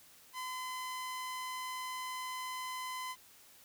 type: tone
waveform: sawtooth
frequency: 1020 Hz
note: C6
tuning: 44 cents flat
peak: -35 dBFS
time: 0.33-3.16 s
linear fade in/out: 50 ms
effects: white hiss -60 dBFS RMS until 3.64 s